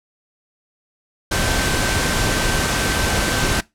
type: tone in noise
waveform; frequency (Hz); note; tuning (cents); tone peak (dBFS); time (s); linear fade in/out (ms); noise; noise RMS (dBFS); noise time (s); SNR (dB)
sine; 1549; G6; -21; -27; 1.31-3.61; 10; pink; -19; 1.31-3.61; -11
effects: noise-tail reverb RT60 0.2 s tail -21 dB re dry + low-pass 10000 Hz 12 dB/octave